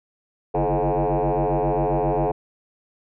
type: tone with frequency modulation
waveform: sine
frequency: 146.83 Hz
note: D3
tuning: in tune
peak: -17 dBFS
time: 0.54-2.32 s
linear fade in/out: 10 ms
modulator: 95.4 Hz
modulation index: 7.5
effects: tanh soft clip ceiling -15 dBFS